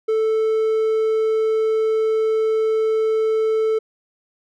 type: tone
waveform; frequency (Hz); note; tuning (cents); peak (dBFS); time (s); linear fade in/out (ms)
triangle; 440; A4; 0; -14; 0.08-3.79; 10
effects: none